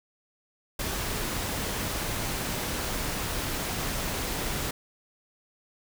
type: noise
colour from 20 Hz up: pink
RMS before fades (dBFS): -31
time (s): 0.79-4.71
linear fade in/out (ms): 5
effects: none